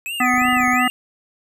square tone with vibrato, 2489 Hz, D#7, in tune, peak -25 dBFS, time 0.06-0.9 s, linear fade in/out 0 ms, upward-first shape sine, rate 2.8 Hz, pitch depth 230 cents each way
harmonic tone, 250 Hz, B3, 21 cents sharp, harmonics 1 / 3 / 5 / 7 / 8, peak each -20 / -21 / -20 / -26 / -20 dBFS, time 0.2-0.88 s, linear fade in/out 5 ms
clicks, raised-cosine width 3 ms, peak -24 dBFS, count 11, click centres 0.34 / 0.38 / 0.418 / 0.453 / 0.485 / 0.53 / 0.57 / 0.604 / 0.635 / 0.679 / 0.735 s
effects none

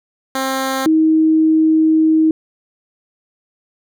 10% pulse / sine tone pair in turn, 265.6 / 316.5 Hz, C4 / D#4, +26 / +30 cents, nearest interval minor third, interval 304 cents, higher second, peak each -9 dBFS, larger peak neither, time 0.35-0.86 / 0.86-2.31 s, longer second, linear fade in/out 2 ms, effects none

